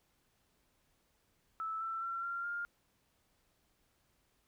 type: tone with pitch steps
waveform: sine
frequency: 1312 / 1334.9 / 1358.3 / 1382 / 1406.2 Hz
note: E6 / E6 / F6 / F6 / F6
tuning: -9 / +21 / -49 / -19 / +11 cents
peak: -36 dBFS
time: 1.6-2.65 s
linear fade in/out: 0 ms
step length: 210 ms
effects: pink hiss -75 dBFS RMS until 4.47 s